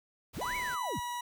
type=noise; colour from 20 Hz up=pink; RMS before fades=-46 dBFS; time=0.33-0.76 s; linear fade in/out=20 ms
type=linear two-way sweep; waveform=sine; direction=up then down; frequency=30.87 to 2311 to 30.87 Hz; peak=-35 dBFS; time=0.36-1 s; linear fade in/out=10 ms; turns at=0.56 s
type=tone with pitch glide; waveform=40% pulse; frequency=987.8 to 969.7 Hz; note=B5 to B5; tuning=0 to -32 cents; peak=-34 dBFS; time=0.41-1.21 s; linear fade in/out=5 ms; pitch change=-32 cents; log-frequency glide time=0.84-0.92 s
effects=none